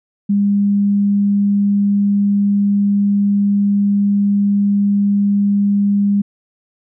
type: tone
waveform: sine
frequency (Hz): 201.9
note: G#3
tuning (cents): -49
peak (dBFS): -11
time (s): 0.29-6.22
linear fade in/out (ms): 10
effects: none